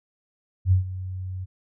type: tone with ADSR envelope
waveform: sine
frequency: 92.9 Hz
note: F#2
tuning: 7 cents sharp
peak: -13 dBFS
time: 0.65-1.46 s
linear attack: 67 ms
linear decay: 120 ms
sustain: -16 dB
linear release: 26 ms
effects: none